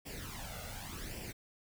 pink noise with flanger, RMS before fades -44 dBFS, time 0.05-1.33 s, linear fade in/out 20 ms, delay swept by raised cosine 0.38 to 1.48 ms, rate 0.88 Hz, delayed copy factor +0.7, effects none

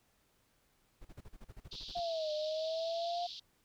brown noise bursts, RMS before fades -49 dBFS, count 13, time 1.01-2 s, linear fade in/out 10 ms, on 42 ms, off 37 ms
white band-pass noise, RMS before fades -47 dBFS, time 1.71-3.4 s, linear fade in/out 10 ms, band 3300 to 4700 Hz, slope 48 dB/octave
sine exponential two-way sweep, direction down then up, 706 to 605 to 706 Hz, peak -34 dBFS, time 1.95-3.27 s, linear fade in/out 10 ms, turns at 2.32 s
effects pink hiss -73 dBFS RMS until 3.64 s

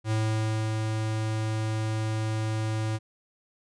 square tone with ADSR envelope, 109.5 Hz, A2, 8 cents flat, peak -24 dBFS, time 0.04-2.99 s, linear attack 72 ms, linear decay 590 ms, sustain -3 dB, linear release 37 ms, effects resampled to 22050 Hz

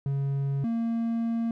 triangle tone pair in turn, 138.59 / 230.1 Hz, C#3 / A#3, 0 / -22 cents, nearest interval major sixth, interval 878 cents, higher second, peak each -23 dBFS, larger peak neither, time 0.06-0.64 / 0.64-1.51 s, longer second, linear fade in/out 2 ms, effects none

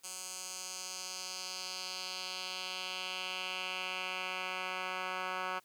10% pulse tone with band-pass filter sweep, 185 Hz, F#3, in tune, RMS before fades -40 dBFS, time 0.03-5.6 s, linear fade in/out 20 ms, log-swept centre 7800 to 1600 Hz, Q 1.9, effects white hiss -68 dBFS RMS until 5.64 s + high-pass 60 Hz 12 dB/octave

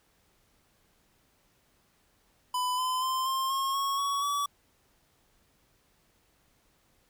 square tone with pitch steps, 1000 / 1019.2 / 1038.9 / 1058.9 / 1079.2 / 1100 / 1121.2 / 1142.7 Hz, B5 / C6 / C6 / C6 / C#6 / C#6 / C#6 / D6, +21 / -46 / -13 / +20 / -47 / -14 / +19 / -48 cents, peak -28 dBFS, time 2.54-4.46 s, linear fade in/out 5 ms, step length 240 ms, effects pink hiss -68 dBFS RMS until 7.09 s

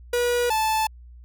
45% pulse tone pair in turn, 484.1 / 874.6 Hz, B4 / A5, -35 / -11 cents, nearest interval minor seventh, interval 1024 cents, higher second, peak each -20 dBFS, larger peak neither, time 0.13-0.5 / 0.5-0.87 s, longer neither, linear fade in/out 5 ms, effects added 60 Hz sine -42 dBFS peak until 1.24 s

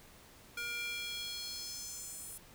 square tone with high-pass filter sweep, 473.9 Hz, A#4, 28 cents sharp, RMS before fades -42 dBFS, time 0.57-2.38 s, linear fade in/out 5 ms, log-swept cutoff 1800 to 10000 Hz, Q 2.8, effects pink hiss -58 dBFS RMS until 2.54 s

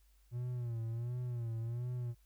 triangle tone with vibrato, 118.8 Hz, A#2, 33 cents sharp, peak -34 dBFS, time 0.31-2.15 s, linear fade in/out 50 ms, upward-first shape sine, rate 1.4 Hz, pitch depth 82 cents each way, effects added 50 Hz sine -64 dBFS peak until 2.25 s + white hiss -75 dBFS RMS until 2.25 s

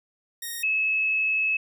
5% pulse / sine tone pair in turn, 1863 / 2589 Hz, A#6 / E7, -2 / -32 cents, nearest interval tritone, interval 570 cents, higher second, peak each -21 dBFS, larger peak neither, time 0.42-0.63 / 0.63-1.57 s, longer second, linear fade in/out 5 ms, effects none

